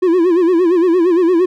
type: tone with vibrato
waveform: triangle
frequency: 349.2 Hz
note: F4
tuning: in tune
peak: -7 dBFS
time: 0.02-1.46 s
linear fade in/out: 10 ms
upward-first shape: sine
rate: 8.7 Hz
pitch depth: 120 cents each way
effects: none